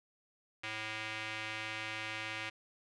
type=tone with band-pass filter; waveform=square; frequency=109.2 Hz; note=A2; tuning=13 cents flat; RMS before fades=-41 dBFS; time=0.63-2.5 s; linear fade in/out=10 ms; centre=2400 Hz; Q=2; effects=resampled to 24000 Hz + 11-bit